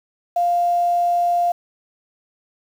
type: tone with quantisation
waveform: sine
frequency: 698.5 Hz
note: F5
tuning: in tune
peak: -15 dBFS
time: 0.36-1.52 s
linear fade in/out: 5 ms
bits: 7
effects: none